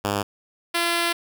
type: tone pair in turn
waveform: 5% pulse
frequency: 101.5 / 341.4 Hz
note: G#2 / F4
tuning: -39 / -39 cents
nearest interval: octave + major sixth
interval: 2100 cents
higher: second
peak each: -11 / -9 dBFS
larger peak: second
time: 0.04-0.23 / 0.74-1.13 s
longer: second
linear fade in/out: 10 ms
effects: none